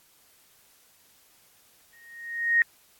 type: tone with exponential growth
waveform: sine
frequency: 1864.7 Hz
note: A#6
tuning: in tune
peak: -15 dBFS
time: 1.93-2.62 s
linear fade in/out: 1 ms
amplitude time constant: 150 ms
effects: white hiss -60 dBFS RMS until 2.99 s + AAC 64 kbps